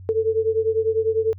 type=beating tone pair; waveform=sine; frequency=440 / 450 Hz; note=A4 / A4; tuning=0 / +39 cents; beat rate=10 Hz; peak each=-20 / -22 dBFS; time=0.09-1.33 s; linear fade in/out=0 ms; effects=added 93 Hz sine -37 dBFS peak until 1.38 s